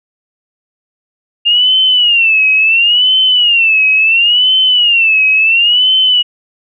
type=tone with vibrato; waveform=sine; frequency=2794 Hz; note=F7; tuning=in tune; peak=-6 dBFS; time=1.45-6.23 s; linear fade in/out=20 ms; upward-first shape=sine; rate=0.72 Hz; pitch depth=160 cents each way; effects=none